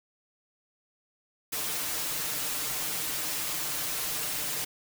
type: noise with comb filter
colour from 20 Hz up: white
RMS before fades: -32 dBFS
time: 1.52-4.65 s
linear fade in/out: 10 ms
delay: 6.6 ms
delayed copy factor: +0.75
effects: none